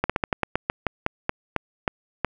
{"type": "slowing click train", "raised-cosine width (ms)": 0.5, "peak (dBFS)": -6, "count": 14, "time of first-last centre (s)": [0.04, 2.247], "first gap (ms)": 56, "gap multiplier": 1.17, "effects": []}